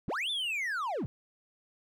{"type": "linear two-way sweep", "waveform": "triangle", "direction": "up then down", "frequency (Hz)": [83.7, 3595, 83.7], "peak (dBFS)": -29, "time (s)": [0.08, 1.06], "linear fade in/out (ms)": 0, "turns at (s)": 0.3, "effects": []}